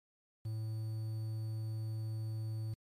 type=tone with quantisation; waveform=triangle; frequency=110 Hz; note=A2; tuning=in tune; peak=-34 dBFS; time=0.45-2.74 s; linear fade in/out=5 ms; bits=10; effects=MP3 64 kbps